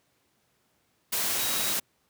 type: tone in noise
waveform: sine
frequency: 3836 Hz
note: A#7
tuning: 49 cents sharp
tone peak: -36 dBFS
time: 1.38-1.73 s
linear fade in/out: 10 ms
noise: white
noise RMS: -28 dBFS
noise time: 1.12-1.8 s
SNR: -11 dB
effects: pink hiss -70 dBFS RMS until 2.09 s + high-pass 100 Hz 12 dB/octave